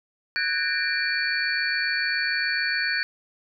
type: tone cluster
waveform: sine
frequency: 1489 / 1636 / 1816 / 2366 / 4452 Hz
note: F#6 / G#6 / A#6 / D7 / C#8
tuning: +11 / -26 / -46 / +12 / +7 cents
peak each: -29 dBFS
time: 0.36-3.03 s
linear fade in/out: 0 ms
effects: none